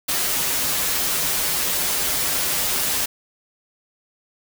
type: noise with comb filter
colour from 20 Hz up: white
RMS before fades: -22 dBFS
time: 0.08-3.06 s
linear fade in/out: 10 ms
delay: 9.1 ms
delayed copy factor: -0.7
effects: none